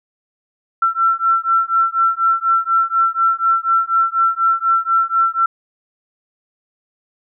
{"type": "beating tone pair", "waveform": "sine", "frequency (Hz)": [1345, 1349.1], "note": ["E6", "E6"], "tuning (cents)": [34, 40], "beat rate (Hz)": 4.1, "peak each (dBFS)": -16, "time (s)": [0.82, 5.46], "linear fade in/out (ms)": 5, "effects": []}